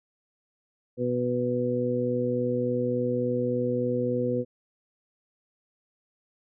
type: harmonic tone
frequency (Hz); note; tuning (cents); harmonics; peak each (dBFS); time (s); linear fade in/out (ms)
123.47; B2; 0; 1 / 2 / 3 / 4; -32 / -29 / -32 / -27; 0.97-4.45; 50
effects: none